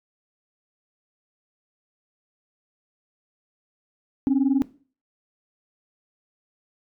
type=tone pair together; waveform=sine; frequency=261.6 / 281.8 Hz; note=C4 / C#4; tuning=0 / +29 cents; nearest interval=minor second; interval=129 cents; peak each=-19 dBFS; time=4.27-4.62 s; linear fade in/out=0 ms; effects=noise-tail reverb RT60 0.4 s tail -19 dB re dry + tanh soft clip ceiling -13 dBFS